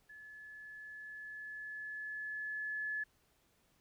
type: tone with level ramp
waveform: sine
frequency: 1716 Hz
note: A6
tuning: 44 cents flat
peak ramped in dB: -51 to -35 dBFS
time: 0.09-3.04 s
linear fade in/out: 10 ms
effects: pink hiss -73 dBFS RMS until 3.8 s